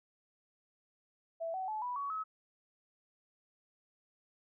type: tone with pitch steps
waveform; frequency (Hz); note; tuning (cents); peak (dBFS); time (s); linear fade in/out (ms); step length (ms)
sine; 661 / 754.9 / 862.2 / 984.7 / 1124.6 / 1284.4; E5 / F#5 / A5 / B5 / C#6 / E6; +5 / +35 / -35 / -5 / +25 / -45; -35; 1.4-2.24; 20; 140
effects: none